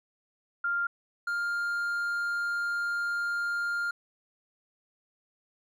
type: tone pair in turn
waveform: sine / triangle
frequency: 1396.9 / 1402.7 Hz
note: F6 / F6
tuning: 0 / +7 cents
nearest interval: unison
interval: 7 cents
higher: second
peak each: -26 dBFS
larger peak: neither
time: 0.64-0.87 / 1.27-3.91 s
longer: second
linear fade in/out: 5 ms
effects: none